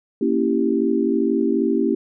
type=chord; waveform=sine; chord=A# diminished seventh; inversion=none; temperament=equal; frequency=233.1 / 277.2 / 329.6 / 392 Hz; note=A#3 / C#4 / E4 / G4; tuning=0 / 0 / 0 / 0 cents; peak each=-22 dBFS; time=0.21-1.95 s; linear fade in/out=5 ms; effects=none